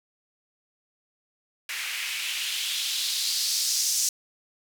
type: noise with band-pass filter sweep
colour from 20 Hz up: blue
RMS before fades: -28 dBFS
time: 1.69-4.09 s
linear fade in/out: 2 ms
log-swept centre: 2000 to 6200 Hz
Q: 2.4
effects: none